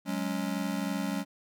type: chord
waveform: square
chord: F# suspended second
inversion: none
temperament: just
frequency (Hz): 185 / 208.1 / 277.5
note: F#3 / G#3 / C#4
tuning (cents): 0 / +4 / +2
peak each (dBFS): -35 / -35 / -35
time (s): 0.05-1.25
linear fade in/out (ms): 50
effects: none